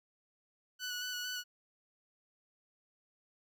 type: tone with vibrato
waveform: 15% pulse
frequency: 1480 Hz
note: F#6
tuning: in tune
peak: -31 dBFS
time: 0.79-1.44 s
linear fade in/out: 50 ms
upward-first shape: square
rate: 4.4 Hz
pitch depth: 15 cents each way
effects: none

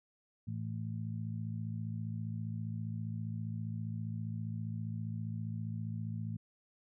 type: harmonic tone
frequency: 55 Hz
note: A1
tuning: in tune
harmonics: 2 / 3 / 4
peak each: -38 / -42 / -44 dBFS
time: 0.47-6.37 s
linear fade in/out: 10 ms
effects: none

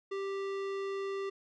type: tone with tanh clipping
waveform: sine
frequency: 392.3 Hz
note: G4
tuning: 1 cent sharp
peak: -36 dBFS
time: 0.11-1.3 s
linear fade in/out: 10 ms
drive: 18 dB
effects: none

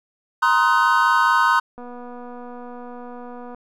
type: chord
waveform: triangle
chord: C half-diminished seventh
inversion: third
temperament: just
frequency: 941.9 / 1046.5 / 1255.8 / 1507 Hz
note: Bb5 / C6 / Eb6 / Gb6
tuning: +18 / 0 / +16 / +31 cents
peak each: -18 dBFS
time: 0.42-1.6 s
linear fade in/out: 10 ms
type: click train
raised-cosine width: 1 ms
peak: -25 dBFS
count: 432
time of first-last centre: 1.78-3.546 s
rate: 244 Hz
effects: none

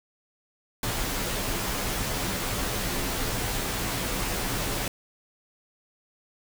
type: noise with comb filter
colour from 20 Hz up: pink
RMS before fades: -29 dBFS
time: 0.83-4.88 s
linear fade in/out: 2 ms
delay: 13 ms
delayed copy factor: -0.55
effects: none

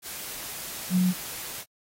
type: tone in noise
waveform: sine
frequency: 182.7 Hz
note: F#3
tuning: 22 cents flat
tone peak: -19 dBFS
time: 0.9-1.14 s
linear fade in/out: 50 ms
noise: white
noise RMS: -37 dBFS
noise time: 0.02-1.65 s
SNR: +15 dB
effects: AAC 48 kbps

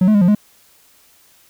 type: tone with pitch steps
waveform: triangle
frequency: 184.1 / 214.4 / 203.8 / 176.3 / 209 Hz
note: F#3 / A3 / G#3 / F3 / G#3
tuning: -8 / -45 / -32 / +17 / +11 cents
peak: -7 dBFS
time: 0.01-0.35 s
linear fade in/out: 5 ms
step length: 68 ms
effects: white hiss -52 dBFS RMS until 1.49 s

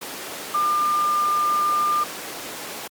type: tone in noise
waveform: sine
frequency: 1200 Hz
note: D6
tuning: 37 cents sharp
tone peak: -18 dBFS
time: 0.54-2.04 s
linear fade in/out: 10 ms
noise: pink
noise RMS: -32 dBFS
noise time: 0.01-2.88 s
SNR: +11 dB
effects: high-pass 300 Hz 12 dB/octave + Opus 48 kbps

